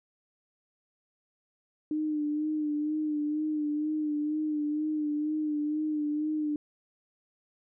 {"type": "tone with vibrato", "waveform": "sine", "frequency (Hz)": 302.4, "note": "D#4", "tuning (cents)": -49, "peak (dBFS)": -27, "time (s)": [1.91, 6.56], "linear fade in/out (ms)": 2, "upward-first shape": "sine", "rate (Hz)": 2.1, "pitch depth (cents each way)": 36, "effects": []}